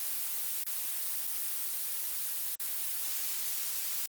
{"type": "noise with dropouts", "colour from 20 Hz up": "blue", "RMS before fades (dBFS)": -34, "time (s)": [0, 4.06], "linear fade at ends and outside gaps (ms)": 1, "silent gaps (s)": [[0.637, 0.665], [1.269, 1.274], [2.552, 2.598]], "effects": ["Opus 32 kbps"]}